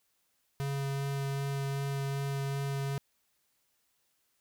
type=tone with vibrato; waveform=square; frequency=138.59 Hz; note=C#3; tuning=in tune; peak=-32 dBFS; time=0.6-2.98 s; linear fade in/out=0 ms; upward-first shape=sine; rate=2.6 Hz; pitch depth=9 cents each way; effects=white hiss -75 dBFS RMS until 4.4 s